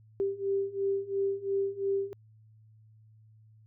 sine beating tone pair, 392 / 394.9 Hz, G4 / G4, 0 / +13 cents, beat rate 2.9 Hz, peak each -32 / -30 dBFS, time 0.2-2.13 s, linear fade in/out 0 ms, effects added 109 Hz sine -55 dBFS peak until 3.66 s

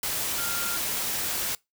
sine tone in noise, 1396.9 Hz, F6, in tune, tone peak -34 dBFS, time 0.38-0.77 s, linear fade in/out 2 ms, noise white, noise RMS -29 dBFS, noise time 0.03-1.55 s, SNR -8 dB, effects noise-tail reverb RT60 0.2 s tail -24 dB re dry

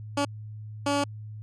15% pulse tone bursts at uneven times, 284.9 Hz, C#4, 48 cents sharp, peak -17 dBFS, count 2, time 0.17-0.25 / 0.86-1.04 s, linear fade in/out 5 ms, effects added 107 Hz sine -37 dBFS peak until 1.42 s + resampled to 22050 Hz

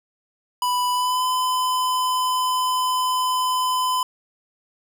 square tone with pitch glide, 990 to 1013.7 Hz, B5 to B5, +4 to +45 cents, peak -20 dBFS, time 0.62-4.03 s, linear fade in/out 2 ms, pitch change +41 cents, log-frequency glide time 0.92-1.25 s, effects none

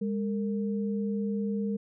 sine tone pair together, 203.8 / 457.5 Hz, G#3 / A#4, -32 / -32 cents, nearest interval octave + major second, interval 1400 cents, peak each -28 / -35 dBFS, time 0.01-1.77 s, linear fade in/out 10 ms, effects none

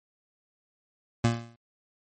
25% pulse tone with exponential decay, 116.7 Hz, A#2, 2 cents sharp, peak -14 dBFS, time 1.24-1.56 s, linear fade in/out 5 ms, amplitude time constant 68 ms, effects MP3 32 kbps

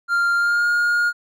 triangle tone with pitch glide, 1394 to 1424.9 Hz, F6 to F6, -4 to +34 cents, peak -14 dBFS, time 0.08-1.13 s, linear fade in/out 50 ms, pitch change +38 cents, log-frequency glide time 0.36-0.68 s, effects none

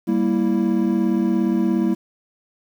triangle chord, E diminished, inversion first, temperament equal, 196 / 233.1 / 329.6 Hz, G3 / Bb3 / E4, 0 / 0 / 0 cents, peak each -19 dBFS, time 0.07-1.95 s, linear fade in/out 20 ms, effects 8-bit

